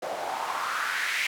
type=noise with band-pass filter sweep; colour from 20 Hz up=white; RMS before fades=-30 dBFS; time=0.02-1.27 s; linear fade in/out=5 ms; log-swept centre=580 to 2300 Hz; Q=3.6; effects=none